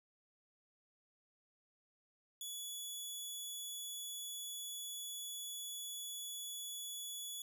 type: tone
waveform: 15% pulse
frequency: 3408 Hz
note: G#7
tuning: 44 cents sharp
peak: -36 dBFS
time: 2.41-7.42 s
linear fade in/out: 2 ms
effects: none